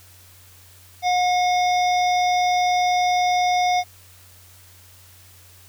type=harmonic tone; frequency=722 Hz; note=F#5; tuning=43 cents flat; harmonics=1 / 3 / 5 / 7 / 8; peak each=-17 / -27 / -31 / -34 / -35 dBFS; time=1.02-3.84 s; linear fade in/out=50 ms; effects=added 91 Hz sine -50 dBFS peak until 5.68 s + white hiss -50 dBFS RMS until 5.68 s